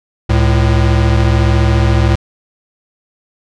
square tone pair together, 69.4 / 110.93 Hz, C#2 / A2, +3 / +15 cents, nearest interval minor sixth, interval 812 cents, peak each -12 dBFS, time 0.29-2.16 s, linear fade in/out 10 ms, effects low-pass 5000 Hz 12 dB/octave

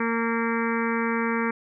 harmonic tone, 230 Hz, A#3, 23 cents flat, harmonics 1 / 2 / 4 / 5 / 6 / 7 / 8 / 9 / 10, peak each -26 / -29 / -32 / -33 / -34 / -34 / -35 / -36 / -36 dBFS, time 0-1.51 s, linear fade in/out 5 ms, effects none

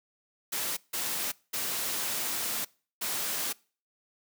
white noise bursts at uneven times, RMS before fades -32 dBFS, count 4, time 0.52-0.77 / 0.93-1.32 / 1.53-2.65 / 3.01-3.53 s, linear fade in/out 10 ms, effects noise-tail reverb RT60 0.4 s tail -24 dB re dry + high-pass 150 Hz 12 dB/octave

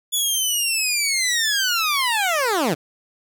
15% pulse linear sweep, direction down, 3448 to 130.9 Hz, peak -12 dBFS, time 0.12-2.75 s, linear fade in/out 20 ms, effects none

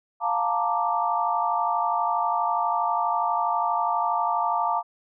sine chord, Bb major seventh, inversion second, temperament equal with one note detuned, 702.1 / 880 / 932.3 / 1174.7 Hz, F5 / A5 / Bb5 / D6, +9 / 0 / 0 / 0 cents, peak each -27 dBFS, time 0.2-4.83 s, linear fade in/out 50 ms, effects none

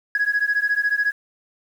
sine beating tone pair, 1661.2 / 1675.2 Hz, G#6 / G#6, 0 / +15 cents, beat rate 14 Hz, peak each -20 dBFS, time 0.15-1.12 s, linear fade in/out 2 ms, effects tanh soft clip ceiling -13 dBFS + 8-bit

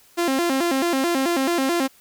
sawtooth tone with vibrato, 303.3 Hz, D#4, 44 cents flat, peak -15 dBFS, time 0.17-1.88 s, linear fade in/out 20 ms, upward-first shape square, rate 4.6 Hz, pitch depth 220 cents each way, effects white hiss -54 dBFS RMS until 2 s

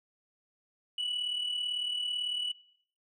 sine tone pair together, 2949 / 2987 Hz, F#7 / F#7, -6 / +16 cents, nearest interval unison, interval 22 cents, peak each -29 / -36 dBFS, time 0.98-2.52 s, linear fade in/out 5 ms, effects noise-tail reverb RT60 0.6 s tail -22 dB re dry + tanh soft clip ceiling -28 dBFS

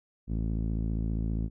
sawtooth tone with low-pass filter, 55 Hz, A1, in tune, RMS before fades -30 dBFS, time 0.27-1.5 s, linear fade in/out 50 ms, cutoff 240 Hz, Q 1.6, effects none

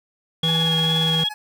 sine tone with vibrato, 3322 Hz, G#7, in tune, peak -19 dBFS, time 0.43-1.29 s, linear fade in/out 5 ms, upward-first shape sine, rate 2.3 Hz, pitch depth 17 cents each way
square tone with pitch glide, 162.7 to 161.3 Hz, E3 to E3, -22 to -37 cents, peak -22 dBFS, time 0.43-1.24 s, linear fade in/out 5 ms, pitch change -15 cents, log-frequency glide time 0.69-0.75 s
25% pulse tone with tremolo, 846 Hz, G#5, 32 cents sharp, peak -26 dBFS, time 0.48-1.34 s, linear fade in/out 0 ms, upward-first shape sine, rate 17 Hz, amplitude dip 85%
effects none

